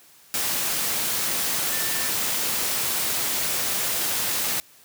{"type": "tone in noise", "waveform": "sine", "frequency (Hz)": 1780, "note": "A6", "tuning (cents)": 20, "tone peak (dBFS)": -35, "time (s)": [1.72, 2.09], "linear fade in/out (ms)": 0, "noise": "white", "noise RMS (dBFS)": -25, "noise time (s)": [0.34, 4.6], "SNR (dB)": -13, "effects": ["white hiss -53 dBFS RMS until 4.84 s", "high-pass 80 Hz 12 dB/octave"]}